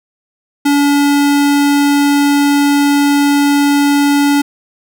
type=tone; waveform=square; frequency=285.8 Hz; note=D4; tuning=47 cents flat; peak=-9 dBFS; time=0.65-4.42 s; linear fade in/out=10 ms; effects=none